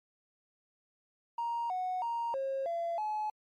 triangle tone with pitch steps, 937 / 737 / 934 / 539 / 679 / 853 Hz, A#5 / F#5 / A#5 / C#5 / F5 / G#5, +9 / -7 / +3 / -49 / -49 / +46 cents, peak -28 dBFS, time 1.38-3.3 s, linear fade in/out 5 ms, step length 320 ms, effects tanh soft clip ceiling -28 dBFS + MP3 64 kbps

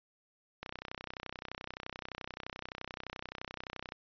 click train, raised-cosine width 0.3 ms, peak -24 dBFS, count 105, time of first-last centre 0.63-3.921 s, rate 31.6 Hz, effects resampled to 11025 Hz

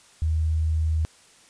sine tone, 79.2 Hz, D#2, 31 cents sharp, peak -20 dBFS, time 0.22-1.05 s, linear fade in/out 0 ms, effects white hiss -54 dBFS RMS until 1.49 s + resampled to 22050 Hz

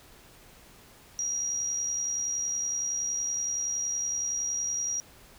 sine tone with amplitude modulation, 5730 Hz, F8, 44 cents sharp, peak -26 dBFS, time 1.19-5 s, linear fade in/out 0 ms, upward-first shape sine, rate 70.7 Hz, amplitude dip 40%, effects pink hiss -54 dBFS RMS until 5.38 s

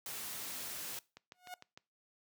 white noise, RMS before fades -43 dBFS, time 0.06-0.99 s, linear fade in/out 2 ms
click train, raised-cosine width 0.2 ms, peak -33 dBFS, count 5, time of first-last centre 1.17-1.775 s, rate 6.61 Hz
sawtooth tone with exponential growth, 725 Hz, F#5, 35 cents flat, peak -37 dBFS, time 1.34-1.54 s, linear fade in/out 1 ms, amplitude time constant 42 ms
effects noise-tail reverb RT60 0.3 s tail -22 dB re dry + high-pass 100 Hz 12 dB/octave

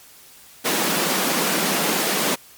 pink high-pass noise, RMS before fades -21 dBFS, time 0.64-2.36 s, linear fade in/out 20 ms, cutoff 170 Hz, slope 48 dB/octave, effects white hiss -47 dBFS RMS until 2.57 s + MP3 96 kbps

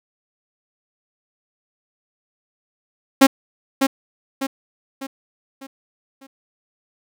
sawtooth tone with echo, 269.9 Hz, C#4, 46 cents flat, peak -3 dBFS, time 3.21-3.27 s, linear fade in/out 10 ms, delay 600 ms, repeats 5, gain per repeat -7 dB, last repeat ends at 6.27 s, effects none

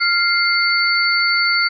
sine tone cluster, 1391 / 2103 / 4494 Hz, F6 / C7 / C#8, -7 / +8 / +23 cents, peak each -18 dBFS, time 0-1.69 s, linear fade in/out 20 ms, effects none

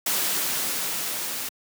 white noise with level ramp, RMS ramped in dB -24 to -31 dBFS, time 0.06-1.49 s, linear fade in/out 5 ms, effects high-pass 150 Hz 12 dB/octave

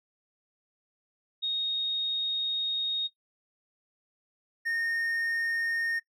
sine / triangle tone pair in turn, 3729 / 1838.8 Hz, A#7 / A#6, 0 / -24 cents, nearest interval octave, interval 1224 cents, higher first, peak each -26 dBFS, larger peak neither, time 1.42-3.08 / 4.65-6 s, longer first, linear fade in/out 20 ms, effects noise-tail reverb RT60 0.1 s tail -17 dB re dry

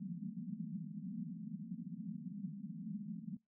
pink band-pass noise, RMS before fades -45 dBFS, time 0-3.37 s, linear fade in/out 5 ms, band 160 to 240 Hz, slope 96 dB/octave, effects noise-tail reverb RT60 0.2 s tail -24 dB re dry

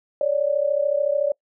sine tone pair together, 558 / 591.7 Hz, C#5 / D5, +11 / +13 cents, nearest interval minor second, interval 102 cents, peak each -21 dBFS, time 0.21-1.32 s, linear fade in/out 2 ms, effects noise-tail reverb RT60 0.1 s tail -25 dB re dry

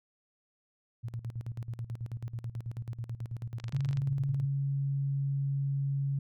sine tone with tremolo, 116.54 Hz, A#2, in tune, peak -33 dBFS, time 1.03-4.46 s, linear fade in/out 20 ms, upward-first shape square, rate 9.2 Hz, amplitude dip 80%
click train, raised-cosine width 0.2 ms, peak -28 dBFS, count 10, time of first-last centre 3.6-3.972 s, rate 24.2 Hz
sine tone, 138.59 Hz, C#3, in tune, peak -28 dBFS, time 3.73-6.19 s, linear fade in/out 5 ms
effects none

